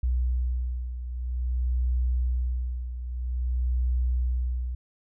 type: beating tone pair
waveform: sine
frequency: 61.74 / 62.25 Hz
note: B1 / B1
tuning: 0 / +14 cents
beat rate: 0.51 Hz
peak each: -25 / -31 dBFS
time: 0.03-4.75 s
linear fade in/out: 5 ms
effects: none